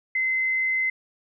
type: tone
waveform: sine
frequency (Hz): 2057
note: C7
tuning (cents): -30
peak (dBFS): -21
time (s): 0.15-0.9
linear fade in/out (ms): 5
effects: none